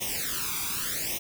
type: noise with flanger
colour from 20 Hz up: white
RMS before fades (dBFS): -31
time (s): 0-1.19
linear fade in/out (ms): 20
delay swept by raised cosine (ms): 0.33 to 0.85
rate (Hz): 0.84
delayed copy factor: +0.95
effects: none